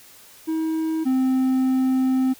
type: tone pair in turn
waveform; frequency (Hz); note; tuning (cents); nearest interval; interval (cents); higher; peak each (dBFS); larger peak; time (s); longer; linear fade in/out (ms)
triangle; 319.6 / 260.4; D#4 / C4; +47 / -8; major third; 355; first; -19 / -15; second; 0.47-1.05 / 1.05-2.34; second; 20
effects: white hiss -48 dBFS RMS until 2.39 s